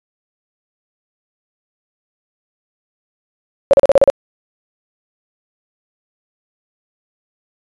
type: tone bursts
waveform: sine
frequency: 554.4 Hz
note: C#5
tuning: in tune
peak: -4 dBFS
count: 7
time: 3.71-4.1 s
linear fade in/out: 0 ms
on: 24 ms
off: 37 ms
effects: resampled to 22050 Hz